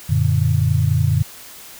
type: chord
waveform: sine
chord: Gb augmented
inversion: none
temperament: equal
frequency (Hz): 92.5 / 116.54 / 146.83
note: Gb2 / Bb2 / D3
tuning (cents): 0 / 0 / 0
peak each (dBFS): -18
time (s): 0.09-1.23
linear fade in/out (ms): 10
effects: white hiss -39 dBFS RMS until 1.79 s